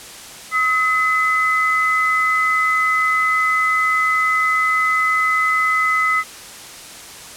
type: tone pair together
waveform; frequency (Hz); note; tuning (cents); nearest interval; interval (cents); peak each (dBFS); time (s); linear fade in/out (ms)
sine; 1275.7 / 2025; D#6 / B6; +43 / +43; minor sixth; 800; -17; 0.51-6.24; 50
effects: white hiss -36 dBFS RMS until 7.36 s + low-pass 10000 Hz 12 dB/octave